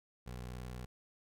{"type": "tone with vibrato", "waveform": "20% pulse", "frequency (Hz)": 61.74, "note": "B1", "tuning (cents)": 0, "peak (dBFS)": -38, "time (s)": [0.26, 0.86], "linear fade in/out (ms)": 10, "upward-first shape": "triangle", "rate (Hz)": 18, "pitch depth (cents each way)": 59, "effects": []}